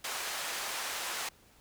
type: band-pass noise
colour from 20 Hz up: pink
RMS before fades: -37 dBFS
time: 0.04-1.29 s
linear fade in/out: 5 ms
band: 810 to 12000 Hz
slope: 12 dB/octave
effects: pink hiss -62 dBFS RMS until 1.6 s